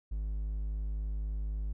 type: tone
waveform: triangle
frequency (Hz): 51.91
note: G#1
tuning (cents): 0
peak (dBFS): -30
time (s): 0.11-1.73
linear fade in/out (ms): 10
effects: none